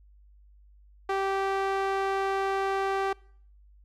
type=tone with band-pass filter; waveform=sawtooth; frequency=389.2 Hz; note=G4; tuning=12 cents flat; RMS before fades=-28 dBFS; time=1.09-3.13 s; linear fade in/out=5 ms; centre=910 Hz; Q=0.82; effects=noise-tail reverb RT60 0.6 s tail -25 dB re dry + added 50 Hz sine -53 dBFS peak until 3.84 s